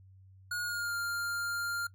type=tone with pitch glide; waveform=square; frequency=1442 to 1400.1 Hz; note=F#6 to F6; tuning=-45 to +4 cents; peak=-33 dBFS; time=0.51-1.87 s; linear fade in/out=5 ms; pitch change=-51 cents; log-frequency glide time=0.63-0.95 s; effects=noise-tail reverb RT60 0.1 s tail -20 dB re dry + added 95 Hz sine -54 dBFS peak until 1.94 s